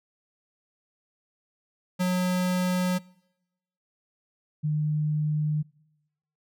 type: tone pair in turn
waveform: square / sine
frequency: 181.8 / 151.64 Hz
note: F#3 / D#3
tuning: -30 / -44 cents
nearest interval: minor third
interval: 314 cents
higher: first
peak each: -23 dBFS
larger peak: neither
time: 1.99-2.99 / 4.63-5.63 s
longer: neither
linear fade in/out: 20 ms
effects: noise-tail reverb RT60 0.9 s tail -24 dB re dry